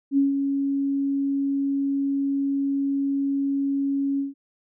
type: tone with ADSR envelope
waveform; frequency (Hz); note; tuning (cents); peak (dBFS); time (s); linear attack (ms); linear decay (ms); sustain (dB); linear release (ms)
sine; 277.2; C#4; 0; -15; 0.11-4.34; 64; 150; -6; 150
effects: none